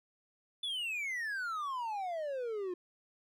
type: exponential sweep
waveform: triangle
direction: down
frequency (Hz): 3520 to 349.2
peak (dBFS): -33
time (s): 0.63-2.74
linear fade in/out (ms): 5
effects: none

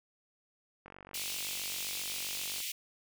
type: click train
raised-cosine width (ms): 0.5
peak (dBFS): -34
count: 84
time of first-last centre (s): 0.86-2.604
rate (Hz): 47.6
type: high-pass noise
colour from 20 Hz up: pink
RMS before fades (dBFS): -38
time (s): 1.14-2.72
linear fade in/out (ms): 5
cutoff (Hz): 2300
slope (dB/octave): 48
effects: none

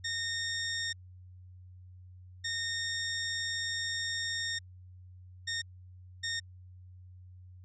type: tone bursts at uneven times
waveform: 15% pulse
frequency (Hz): 1839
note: A#6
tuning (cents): -24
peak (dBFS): -26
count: 4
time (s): 0.04-0.93 / 2.44-4.59 / 5.47-5.62 / 6.23-6.4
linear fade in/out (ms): 10
effects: added 91 Hz sine -49 dBFS peak until 7.64 s + resampled to 16000 Hz

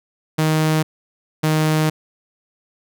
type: tone pair in turn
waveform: sawtooth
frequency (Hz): 156.5 / 155.69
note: D#3 / D#3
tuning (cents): +10 / +1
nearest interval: unison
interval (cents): 9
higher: first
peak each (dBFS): -11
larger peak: neither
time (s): 0.38-0.83 / 1.43-1.9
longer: second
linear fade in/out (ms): 10
effects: none

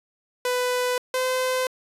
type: tone pair in turn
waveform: sawtooth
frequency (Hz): 497.8 / 512.7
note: B4 / C5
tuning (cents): +14 / -35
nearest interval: minor second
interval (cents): 51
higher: second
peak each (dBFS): -18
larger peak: neither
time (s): 0.45-0.98 / 1.14-1.67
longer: neither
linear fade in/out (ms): 2
effects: resampled to 32000 Hz

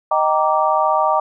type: chord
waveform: sine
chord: Eb major seventh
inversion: none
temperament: just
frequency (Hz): 622.3 / 777.8 / 933.4 / 1166.7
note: Eb5 / G5 / Bb5 / D6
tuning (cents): 0 / -14 / +2 / -12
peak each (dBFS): -19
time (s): 0.11-1.2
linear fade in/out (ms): 5
effects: none

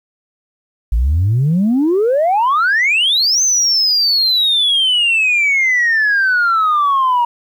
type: exponential two-way sweep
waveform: sine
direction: up then down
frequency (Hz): 51.91 to 6300 to 943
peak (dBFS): -9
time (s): 0.92-7.25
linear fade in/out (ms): 5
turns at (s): 3.42
effects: tanh soft clip ceiling -8 dBFS + 8-bit

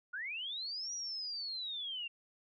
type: linear two-way sweep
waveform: sine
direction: up then down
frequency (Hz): 1389 to 5820 to 2719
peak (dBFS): -38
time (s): 0.13-2.08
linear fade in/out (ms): 10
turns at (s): 0.93
effects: none

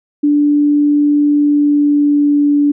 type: tone with pitch glide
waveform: sine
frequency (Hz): 292.5 to 289.8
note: D4 to D4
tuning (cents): -7 to -23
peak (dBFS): -8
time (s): 0.23-2.72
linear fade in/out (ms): 10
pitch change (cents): -16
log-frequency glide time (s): 1.31-2.6
effects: none

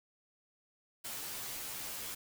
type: noise with comb filter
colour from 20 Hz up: white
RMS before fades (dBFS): -42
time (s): 1.04-2.15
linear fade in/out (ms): 10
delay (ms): 12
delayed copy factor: -0.8
effects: none

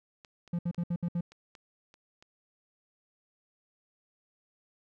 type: clicks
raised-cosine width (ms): 0.2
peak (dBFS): -32 / -36 / -33 / -36 / -34 / -38 / -37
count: 7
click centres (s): 0.248 / 0.477 / 0.746 / 1.32 / 1.552 / 1.941 / 2.225
type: tone bursts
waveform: triangle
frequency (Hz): 172.7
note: F3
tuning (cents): -19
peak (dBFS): -26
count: 6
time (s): 0.53-1.209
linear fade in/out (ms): 5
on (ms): 59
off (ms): 65
effects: none

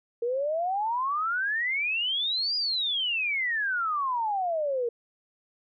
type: exponential two-way sweep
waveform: sine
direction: up then down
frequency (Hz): 460 to 4943 to 460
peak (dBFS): -25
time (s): 0.22-4.89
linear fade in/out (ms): 5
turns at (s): 2.56
effects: none

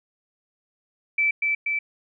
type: tone with echo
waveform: sine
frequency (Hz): 2320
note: D7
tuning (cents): -22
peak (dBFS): -18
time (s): 1.18-1.31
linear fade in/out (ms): 5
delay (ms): 240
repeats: 2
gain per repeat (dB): -2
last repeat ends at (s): 1.79
effects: none

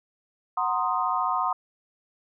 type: chord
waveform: sine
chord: C half-diminished seventh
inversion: second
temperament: equal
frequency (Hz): 740 / 932.3 / 1046.5 / 1244.5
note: Gb5 / Bb5 / C6 / Eb6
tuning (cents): 0 / 0 / 0 / 0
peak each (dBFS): -29 / -30 / -27 / -28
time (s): 0.57-1.53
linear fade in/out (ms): 5
effects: none

